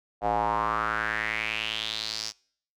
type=tone with band-pass filter sweep; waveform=square; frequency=55 Hz; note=A1; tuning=in tune; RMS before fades=-29 dBFS; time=0.21-2.33 s; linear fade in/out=50 ms; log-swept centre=710 to 5500 Hz; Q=4.7; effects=noise-tail reverb RT60 0.6 s tail -26 dB re dry